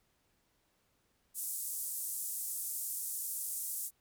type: band-pass noise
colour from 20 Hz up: pink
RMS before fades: -39 dBFS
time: 1.34-3.91 s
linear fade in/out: 50 ms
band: 8400 to 15000 Hz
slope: 24 dB/octave
effects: pink hiss -75 dBFS RMS until 4 s